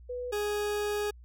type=tone pair in turn; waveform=sine / 40% pulse; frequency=493.9 / 415.3 Hz; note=B4 / G#4; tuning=0 / 0 cents; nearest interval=minor third; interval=300 cents; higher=first; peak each=-33 / -28 dBFS; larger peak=second; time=0.09-0.32 / 0.32-1.11 s; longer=second; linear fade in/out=10 ms; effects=added 60 Hz sine -48 dBFS peak until 1.24 s